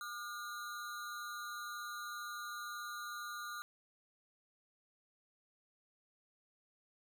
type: ring-modulated tone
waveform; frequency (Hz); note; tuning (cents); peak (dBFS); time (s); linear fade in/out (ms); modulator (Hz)
square; 1318.5; E6; 0; -40; 0.01-3.62; 0; 111
effects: none